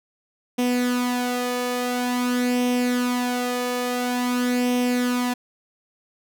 sawtooth tone with flanger, 246.9 Hz, B3, in tune, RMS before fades -23 dBFS, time 0.58-5.34 s, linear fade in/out 10 ms, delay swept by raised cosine 0.34 to 1.74 ms, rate 0.48 Hz, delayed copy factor +0.6, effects none

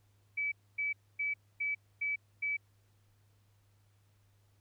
sine tone bursts, 2296 Hz, D7, 40 cents flat, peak -31 dBFS, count 6, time 0.37-2.57 s, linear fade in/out 10 ms, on 150 ms, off 260 ms, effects added 101 Hz sine -66 dBFS peak until 4.6 s + pink hiss -75 dBFS RMS until 4.6 s

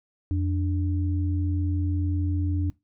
sine tone pair together, 87.31 / 293 Hz, F2 / D4, 0 / -4 cents, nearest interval octave + major sixth, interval 2096 cents, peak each -23 / -30 dBFS, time 0.31-2.7 s, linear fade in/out 0 ms, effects noise-tail reverb RT60 0.2 s tail -21 dB re dry

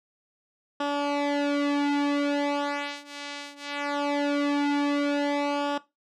sawtooth tone with flanger, 287.3 Hz, D4, 38 cents flat, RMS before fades -26 dBFS, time 0.8-5.78 s, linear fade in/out 5 ms, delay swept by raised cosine 0.46 to 3.56 ms, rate 0.2 Hz, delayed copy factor -0.9, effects noise-tail reverb RT60 0.2 s tail -17 dB re dry + low-pass 4000 Hz 12 dB/octave

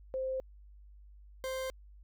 sine / 40% pulse tone pair in turn, 523.3 / 523.3 Hz, C5 / C5, 0 / 0 cents, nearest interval unison, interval 0 cents, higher neither, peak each -32 / -34 dBFS, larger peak first, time 0.14-0.4 / 1.44-1.7 s, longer neither, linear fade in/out 0 ms, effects added 50 Hz sine -52 dBFS peak until 2.03 s

